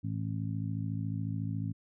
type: harmonic tone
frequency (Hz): 54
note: A1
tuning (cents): -32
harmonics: 2 / 3 / 4 / 5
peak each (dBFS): -34 / -37 / -42 / -41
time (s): 0.03-1.73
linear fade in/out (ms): 20
effects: none